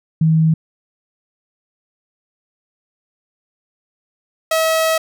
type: tone pair in turn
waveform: sine / sawtooth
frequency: 159.8 / 643.5 Hz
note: D#3 / E5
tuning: +47 / -42 cents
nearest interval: 2 octaves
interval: 2411 cents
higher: second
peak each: -10 dBFS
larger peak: neither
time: 0.21-0.54 / 4.51-4.98 s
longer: second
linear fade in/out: 5 ms
effects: none